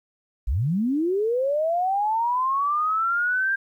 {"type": "linear sweep", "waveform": "sine", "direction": "up", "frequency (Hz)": [45, 1603], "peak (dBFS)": -20, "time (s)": [0.47, 3.56], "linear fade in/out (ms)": 10, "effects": ["10-bit"]}